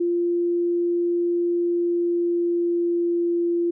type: tone with pitch glide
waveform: sine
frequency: 346.6 to 343.6 Hz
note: F4 to F4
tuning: -13 to -28 cents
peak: -19 dBFS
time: 0-3.71 s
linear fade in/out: 10 ms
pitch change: -15 cents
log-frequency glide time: 1.54-3.49 s
effects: none